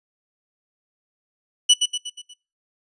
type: tone with echo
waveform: sawtooth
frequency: 2960 Hz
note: F#7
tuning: in tune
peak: -7 dBFS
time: 1.69-1.74 s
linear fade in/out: 10 ms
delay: 120 ms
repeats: 5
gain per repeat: -6 dB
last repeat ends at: 2.34 s
effects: noise-tail reverb RT60 0.3 s tail -23 dB re dry + resampled to 22050 Hz